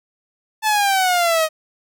sawtooth exponential sweep, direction down, 879 to 622.3 Hz, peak -11 dBFS, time 0.62-1.49 s, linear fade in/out 50 ms, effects none

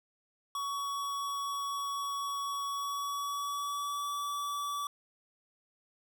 square tone with pitch glide, 1124 to 1150.9 Hz, C#6 to D6, +24 to -35 cents, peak -34 dBFS, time 0.55-4.87 s, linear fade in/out 2 ms, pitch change +41 cents, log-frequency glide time 2.66-4.12 s, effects none

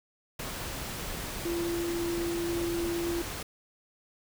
sine tone in noise, 341.3 Hz, F4, 40 cents flat, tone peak -29 dBFS, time 1.45-3.22 s, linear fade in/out 5 ms, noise pink, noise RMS -37 dBFS, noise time 0.39-3.43 s, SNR +5 dB, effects none

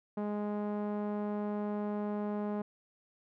sawtooth tone with low-pass filter, 207.7 Hz, G#3, in tune, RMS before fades -35 dBFS, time 0.17-2.62 s, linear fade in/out 5 ms, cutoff 880 Hz, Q 1.1, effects none

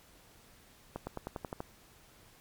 accelerating click train, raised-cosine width 1 ms, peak -23 dBFS, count 8, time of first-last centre 0.96-1.604 s, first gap 110 ms, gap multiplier 0.94, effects pink hiss -60 dBFS RMS until 2.4 s + MP3 96 kbps

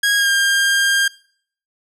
sawtooth tone with pitch glide, 1642 to 1604.5 Hz, G#6 to G6, -20 to +40 cents, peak -10 dBFS, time 0.03-1.08 s, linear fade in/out 5 ms, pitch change -40 cents, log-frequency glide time 0.17-0.29 s, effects noise-tail reverb RT60 0.6 s tail -24 dB re dry + low-pass 12000 Hz 12 dB/octave

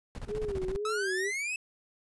brown noise with tremolo, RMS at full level -35 dBFS, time 0.15-0.76 s, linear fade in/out 0 ms, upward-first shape square, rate 15 Hz, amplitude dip 80%
sine tone with vibrato, 400 Hz, G4, 35 cents sharp, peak -31 dBFS, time 0.27-1.32 s, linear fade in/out 50 ms, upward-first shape sine, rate 2 Hz, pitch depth 130 cents each way
45% pulse exponential sweep, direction up, 1276 to 2637 Hz, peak -31 dBFS, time 0.85-1.56 s, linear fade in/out 2 ms
effects resampled to 24000 Hz

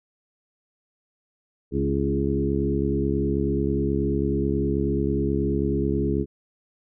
harmonic tone with a mistuned harmonic, 69.3 Hz, C#2, in tune, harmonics 1 / 2 / 3 / 4 / 5 / 6, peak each -28 / -28 / -28 / -28 / -28 / -28 dBFS, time 1.71-6.26 s, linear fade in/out 50 ms, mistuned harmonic 5, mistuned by -18 cents, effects none

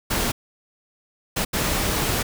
pink noise bursts at uneven times, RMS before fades -23 dBFS, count 3, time 0.1-0.32 / 1.36-1.45 / 1.53-2.23 s, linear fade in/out 10 ms, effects none

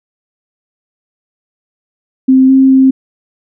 sine tone with pitch steps, 261.9 / 266 / 264.5 Hz, C4 / C4 / C4, +2 / +29 / +19 cents, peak -3 dBFS, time 2.28-2.91 s, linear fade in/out 10 ms, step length 210 ms, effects none

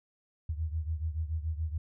sine beating tone pair, 77.78 / 84.78 Hz, D#2 / E2, 0 / +49 cents, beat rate 7 Hz, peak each -32 / -36 dBFS, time 0.49-1.78 s, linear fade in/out 5 ms, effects none

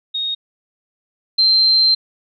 sine tone pair in turn, 3729 / 4133 Hz, A#7 / C8, 0 / -22 cents, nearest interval major second, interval 178 cents, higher second, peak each -19 / -10 dBFS, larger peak second, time 0.14-0.35 / 1.38-1.95 s, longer second, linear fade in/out 10 ms, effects none

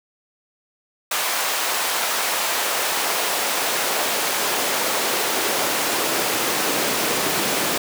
pink noise with high-pass filter sweep, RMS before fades -22 dBFS, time 1.11-7.78 s, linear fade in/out 5 ms, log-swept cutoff 820 to 280 Hz, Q 0.87, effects none

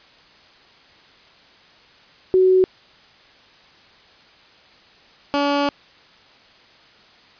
sine / 15% pulse tone pair in turn, 373.1 / 285.4 Hz, F#4 / D4, +14 / -49 cents, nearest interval perfect fourth, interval 463 cents, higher first, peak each -11 dBFS, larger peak neither, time 2.34-2.64 / 5.34-5.69 s, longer second, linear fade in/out 0 ms, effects white hiss -50 dBFS RMS until 7.39 s + resampled to 11025 Hz

